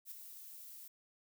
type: noise with ADSR envelope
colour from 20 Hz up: violet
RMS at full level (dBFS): -45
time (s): 0.05-0.88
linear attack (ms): 66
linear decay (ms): 4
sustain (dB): -7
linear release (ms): 5
effects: none